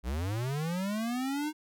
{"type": "linear sweep", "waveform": "square", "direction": "up", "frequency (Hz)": [55, 311.8], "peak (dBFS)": -31, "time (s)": [0.03, 1.53], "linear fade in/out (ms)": 50, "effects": []}